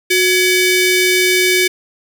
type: ring-modulated tone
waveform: sawtooth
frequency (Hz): 1320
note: E6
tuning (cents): +2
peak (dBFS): -4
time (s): 0.1-1.68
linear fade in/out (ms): 10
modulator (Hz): 953
effects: none